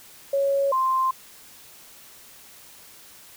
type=tone pair in turn; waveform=sine; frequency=554.4 / 1046.6 Hz; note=C#5 / C6; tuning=0 / 0 cents; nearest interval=major seventh; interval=1100 cents; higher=second; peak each=-19 dBFS; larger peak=neither; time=0.33-0.72 / 0.72-1.11 s; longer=neither; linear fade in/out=5 ms; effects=white hiss -48 dBFS RMS until 3.36 s